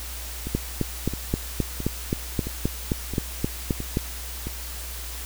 two click trains, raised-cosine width 3 ms, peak -18 / -9 dBFS, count 7 / 14, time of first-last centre 0.47-4.47 / 0.55-3.971 s, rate 1.5 / 3.8 Hz, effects added 60 Hz sine -35 dBFS peak until 5.25 s + white hiss -37 dBFS RMS until 5.25 s

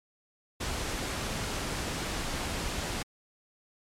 pink noise, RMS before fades -33 dBFS, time 0.6-3.03 s, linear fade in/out 10 ms, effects low-pass 9000 Hz 12 dB/octave + MP3 96 kbps

